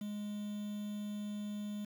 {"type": "tone with quantisation", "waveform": "triangle", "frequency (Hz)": 207.7, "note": "G#3", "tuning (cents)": 0, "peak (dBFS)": -36, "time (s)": [0.01, 1.85], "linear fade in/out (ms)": 5, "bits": 9, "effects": []}